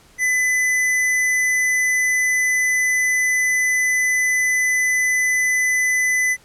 sine tone with hard clipping, 2007 Hz, B6, 27 cents sharp, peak -17 dBFS, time 0.18-6.37 s, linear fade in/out 50 ms, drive 17 dB, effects pink hiss -51 dBFS RMS until 6.44 s + low-pass 12000 Hz 12 dB/octave

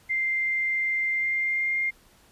sine tone with pitch glide, 2093 to 2116 Hz, C7 to C7, 0 to +19 cents, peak -23 dBFS, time 0.09-1.91 s, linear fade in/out 20 ms, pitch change +19 cents, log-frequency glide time 1.09-1.77 s, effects pink hiss -58 dBFS RMS until 2.31 s + resampled to 32000 Hz

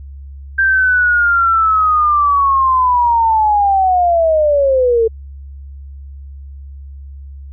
sine linear sweep, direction down, 1584 to 441.7 Hz, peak -9 dBFS, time 0.58-5.08 s, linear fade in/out 10 ms, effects added 69 Hz sine -29 dBFS peak until 7.52 s

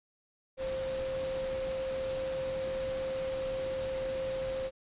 sine tone in noise, 527 Hz, C5, 12 cents sharp, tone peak -32 dBFS, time 0.57-4.71 s, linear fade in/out 50 ms, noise pink, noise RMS -43 dBFS, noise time 0.57-4.71 s, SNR +8 dB, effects resampled to 8000 Hz

